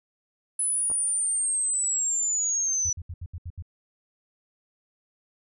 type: linear sweep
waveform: sine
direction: down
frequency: 10140 to 5910 Hz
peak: -23 dBFS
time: 0.59-2.93 s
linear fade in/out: 5 ms
type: clicks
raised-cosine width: 1 ms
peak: -28 dBFS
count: 2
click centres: 0.901 / 0.915 s
type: tone bursts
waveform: sine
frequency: 86.1 Hz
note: F2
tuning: 24 cents flat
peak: -32 dBFS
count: 7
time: 2.85-3.624 s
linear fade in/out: 5 ms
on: 48 ms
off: 73 ms
effects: none